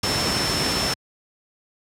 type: tone in noise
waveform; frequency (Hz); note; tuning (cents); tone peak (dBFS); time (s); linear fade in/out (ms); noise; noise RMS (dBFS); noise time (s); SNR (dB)
sine; 5350; E8; +25; -25; 0.03-0.94; 5; pink; -23; 0.03-0.94; -5
effects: high-pass 80 Hz 12 dB/octave + low-pass 10000 Hz 12 dB/octave